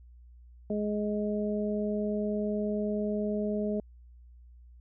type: harmonic tone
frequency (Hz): 209.2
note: G#3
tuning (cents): +13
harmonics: 1 / 2 / 3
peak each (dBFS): -30 / -33 / -35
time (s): 0.7-3.8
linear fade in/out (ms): 2
effects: added 60 Hz sine -50 dBFS peak until 4.8 s